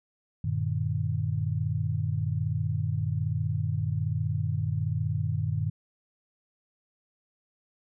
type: tone cluster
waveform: sine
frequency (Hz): 95.7 / 116.9 / 151.9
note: G2 / A#2 / D#3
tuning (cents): -41 / +5 / -41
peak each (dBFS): -30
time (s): 0.44-5.7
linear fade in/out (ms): 5
effects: none